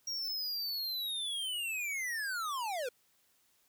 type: linear sweep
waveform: square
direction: down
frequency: 5650 to 466.2 Hz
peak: -35 dBFS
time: 0.07-2.89 s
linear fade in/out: 5 ms
effects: white hiss -71 dBFS RMS until 3.68 s